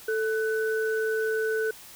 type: tone pair together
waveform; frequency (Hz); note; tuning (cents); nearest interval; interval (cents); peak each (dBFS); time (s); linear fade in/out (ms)
sine; 440.5 / 1498; A4 / F#6; +2 / +21; octave + major sixth; 2119; -25 / -30; 0.08-1.71; 5
effects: white hiss -47 dBFS RMS until 1.95 s